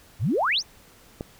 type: exponential sweep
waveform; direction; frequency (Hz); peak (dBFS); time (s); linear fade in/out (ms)
sine; up; 77.78 to 6710; -20; 0.19-0.63; 50
type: click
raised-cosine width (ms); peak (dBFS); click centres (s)
2; -17; 1.209
effects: pink hiss -53 dBFS RMS until 1.39 s